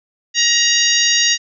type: harmonic tone with a mistuned harmonic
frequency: 944 Hz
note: A#5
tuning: 22 cents sharp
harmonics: 2 / 3 / 4 / 5 / 6 / 7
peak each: -19 / -19 / -19 / -19 / -19 / -19 dBFS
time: 0.34-1.38 s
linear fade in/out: 50 ms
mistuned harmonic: 5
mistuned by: -18 cents
effects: none